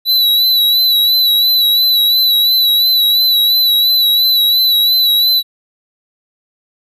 square tone with vibrato, 3951 Hz, B7, in tune, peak -9 dBFS, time 0.05-5.43 s, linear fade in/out 50 ms, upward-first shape sine, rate 2.9 Hz, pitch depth 44 cents each way, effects none

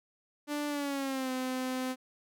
sawtooth tone with pitch glide, 293.7 to 257.2 Hz, D4 to C4, 0 to -30 cents, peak -28 dBFS, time 0.47-1.96 s, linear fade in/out 50 ms, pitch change -230 cents, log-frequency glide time 0.68-1.31 s, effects none

